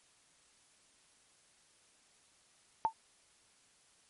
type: tone with exponential decay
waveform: sine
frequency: 892 Hz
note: A5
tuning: 23 cents sharp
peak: -22 dBFS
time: 2.85-2.93 s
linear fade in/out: 0 ms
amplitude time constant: 17 ms
effects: white hiss -67 dBFS RMS until 4.09 s + MP3 48 kbps